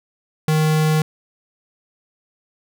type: tone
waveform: square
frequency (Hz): 155.56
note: D#3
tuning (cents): 0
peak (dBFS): -15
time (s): 0.48-1.02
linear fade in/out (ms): 2
effects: none